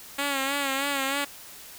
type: tone with vibrato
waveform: 5% pulse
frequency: 276.3 Hz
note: C#4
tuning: 6 cents flat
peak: -14 dBFS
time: 0.18-1.25 s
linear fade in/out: 10 ms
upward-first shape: sine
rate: 3.2 Hz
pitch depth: 55 cents each way
effects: white hiss -45 dBFS RMS until 1.78 s